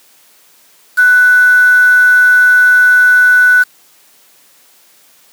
sine tone with quantisation, 1488 Hz, F#6, 9 cents sharp, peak -4 dBFS, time 0.97-3.64 s, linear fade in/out 20 ms, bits 4, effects white hiss -47 dBFS RMS until 5.32 s + high-pass 200 Hz 12 dB/octave

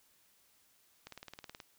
click train, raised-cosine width 0.2 ms, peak -29 dBFS, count 11, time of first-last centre 1.07-1.602 s, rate 18.8 Hz, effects white hiss -69 dBFS RMS until 1.78 s

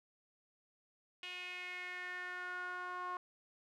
sawtooth tone with band-pass filter sweep, 361 Hz, F#4, 43 cents flat, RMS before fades -44 dBFS, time 1.23-3.17 s, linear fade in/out 2 ms, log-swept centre 2800 to 1100 Hz, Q 4.8, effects none

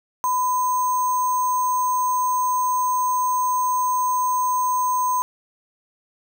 sine tone with sample-and-hold, 1003 Hz, B5, 26 cents sharp, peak -18 dBFS, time 0.24-5.22 s, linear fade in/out 0 ms, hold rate 7350 Hz, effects none

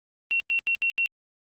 sine tone bursts at uneven times, 2729 Hz, F7, 41 cents flat, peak -21 dBFS, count 5, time 0.31-0.4 / 0.5-0.59 / 0.67-0.75 / 0.82-0.9 / 0.98-1.06 s, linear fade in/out 0 ms, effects Opus 24 kbps

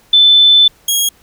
sine / 15% pulse tone pair in turn, 3520 / 3288 Hz, A7 / G#7, 0 / -18 cents, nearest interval minor second, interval 118 cents, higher first, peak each -4 dBFS, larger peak neither, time 0.13-0.68 / 0.88-1.09 s, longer first, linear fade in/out 5 ms, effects pink hiss -49 dBFS RMS until 1.22 s

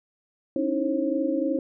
sine tone cluster, 271.3 / 301.5 / 324.6 / 538 Hz, C#4 / D4 / E4 / C5, -37 / +46 / -27 / +48 cents, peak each -28 dBFS, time 0.56-1.59 s, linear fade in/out 2 ms, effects none

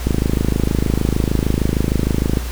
click train, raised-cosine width 3 ms, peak -3 dBFS, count 62, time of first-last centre 0.07-2.372 s, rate 26.5 Hz, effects added 60 Hz sine -22 dBFS peak until 2.51 s + pink hiss -32 dBFS RMS until 2.51 s

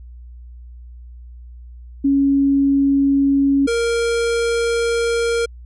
sine / square tone pair in turn, 277.2 / 466.2 Hz, C#4 / A#4, 0 / 0 cents, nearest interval major sixth, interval 900 cents, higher second, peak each -12 / -17 dBFS, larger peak first, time 2.04-3.67 / 3.67-5.46 s, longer second, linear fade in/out 10 ms, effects added 60 Hz sine -35 dBFS peak until 5.65 s + resampled to 24000 Hz

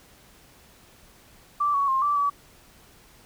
sine tone with pitch steps, 1168 / 1119 / 1063 / 1165 / 1144 Hz, D6 / C#6 / C6 / D6 / D6, -10 / +16 / +27 / -14 / -46 cents, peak -20 dBFS, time 1.6-2.3 s, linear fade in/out 10 ms, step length 140 ms, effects pink hiss -54 dBFS RMS until 3.25 s

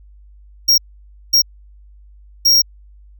square tone bursts at uneven times, 5590 Hz, F8, 1 cent sharp, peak -9 dBFS, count 3, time 0.68-0.78 / 1.33-1.42 / 2.45-2.62 s, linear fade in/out 10 ms, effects added 50 Hz sine -41 dBFS peak until 3.19 s

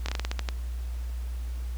slowing click train, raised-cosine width 0.2 ms, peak -13 dBFS, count 9, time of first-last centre 0.06-0.488 s, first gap 25 ms, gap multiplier 1.21, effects added 60 Hz sine -30 dBFS peak until 1.77 s + pink hiss -52 dBFS RMS until 1.77 s

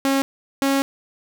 sawtooth tone pair in turn, 272.4 / 274.1 Hz, C#4 / C#4, -30 / -19 cents, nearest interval unison, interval 11 cents, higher second, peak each -13 dBFS, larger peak neither, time 0.05-0.22 / 0.62-0.82 s, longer second, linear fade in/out 0 ms, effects none

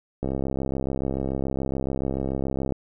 click train, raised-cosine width 2 ms, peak -14 dBFS, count 168, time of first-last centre 0.23-2.723 s, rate 67 Hz, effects none

